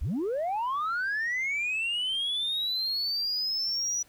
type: linear sweep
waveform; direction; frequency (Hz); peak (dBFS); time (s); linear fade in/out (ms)
sine; up; 40 to 5900; -25; 0.01-4.03; 10
effects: tanh soft clip ceiling -25 dBFS + pink hiss -60 dBFS RMS until 4.08 s